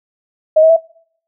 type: tone with pitch steps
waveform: sine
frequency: 626 / 642.1 / 658.6 Hz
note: D#5 / E5 / E5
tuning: +10 / -46 / -2 cents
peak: -5 dBFS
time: 0.56-0.767 s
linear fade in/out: 10 ms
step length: 69 ms
effects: noise-tail reverb RT60 0.6 s tail -24 dB re dry